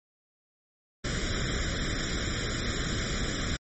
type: noise with comb filter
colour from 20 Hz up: pink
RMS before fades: -30 dBFS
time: 1.04-3.57 s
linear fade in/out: 10 ms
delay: 0.56 ms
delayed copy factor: +0.95
effects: MP3 32 kbps